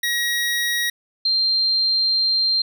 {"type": "tone pair in turn", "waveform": ["25% pulse", "sine"], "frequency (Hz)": [1900, 4170], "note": ["A#6", "C8"], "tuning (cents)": [33, -7], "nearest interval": "octave + major second", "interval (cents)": 1360, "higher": "second", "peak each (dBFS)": -16, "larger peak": "neither", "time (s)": [[0.03, 0.9], [1.25, 2.62]], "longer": "second", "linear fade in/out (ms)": 5, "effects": []}